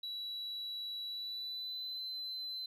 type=tone with pitch glide; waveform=sine; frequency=3921 to 4052 Hz; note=B7 to B7; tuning=-13 to +44 cents; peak=-37 dBFS; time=0.03-2.66 s; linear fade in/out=5 ms; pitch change=+57 cents; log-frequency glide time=1.05-2.05 s; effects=tanh soft clip ceiling -37 dBFS + 13-bit